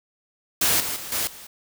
white noise with level steps, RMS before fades -20 / -28 / -35 / -25 / -42 dBFS, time 0.61-1.47 s, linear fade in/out 5 ms, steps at 0.8 / 0.96 / 1.12 / 1.27 s, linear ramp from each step 2 ms, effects none

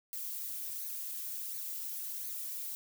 violet noise with flanger, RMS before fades -40 dBFS, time 0.13-2.75 s, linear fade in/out 0 ms, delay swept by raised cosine 0.46 to 4.26 ms, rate 1.4 Hz, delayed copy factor +0.65, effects none

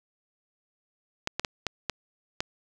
clicks, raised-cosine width 0.2 ms, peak -10 dBFS, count 6, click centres 1.274 / 1.396 / 1.448 / 1.667 / 1.897 / 2.405 s, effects none

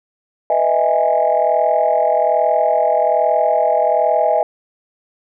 sine chord, E major seventh, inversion second, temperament just, 494.4 / 618.1 / 659.3 / 824.1 Hz, B4 / D#5 / E5 / G#5, +2 / -12 / 0 / -14 cents, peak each -21 / -16 / -16 / -17 dBFS, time 0.5-4.43 s, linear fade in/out 2 ms, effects tanh soft clip ceiling -4 dBFS

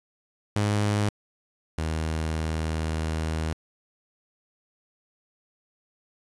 sawtooth tone pair in turn, 103.83 / 79.4 Hz, G#2 / D#2, 0 / +36 cents, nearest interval perfect fourth, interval 464 cents, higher first, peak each -18 / -22 dBFS, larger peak first, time 0.56-1.09 / 1.78-3.53 s, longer second, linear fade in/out 0 ms, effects resampled to 24000 Hz + 8-bit

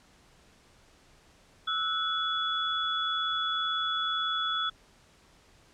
sine tone cluster, 1311 / 1473 / 3410 Hz, E6 / F#6 / G#7, -10 / -8 / +45 cents, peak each -31 / -36 / -30 dBFS, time 1.67-4.7 s, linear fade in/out 10 ms, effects pink hiss -60 dBFS RMS until 5.73 s + low-pass 8000 Hz 12 dB/octave

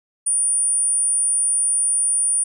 sine tone, 9380 Hz, D9, 3 cents flat, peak -16 dBFS, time 0.26-2.44 s, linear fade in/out 10 ms, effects none

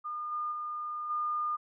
sine tone with level steps, 1214 Hz, D#6, 43 cents flat, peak -34 / -31 / -34 / -29 dBFS, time 0.04-1.57 s, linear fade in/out 20 ms, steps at 0.31 / 0.51 / 1.09 s, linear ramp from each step 20 ms, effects none

